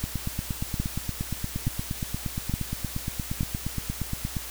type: two click trains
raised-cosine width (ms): 5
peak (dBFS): -13 / -16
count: 4 / 38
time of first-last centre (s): 0.8-3.409 / 0.04-4.367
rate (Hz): 1.15 / 8.55
effects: added 60 Hz sine -44 dBFS peak until 4.5 s + white hiss -38 dBFS RMS until 4.5 s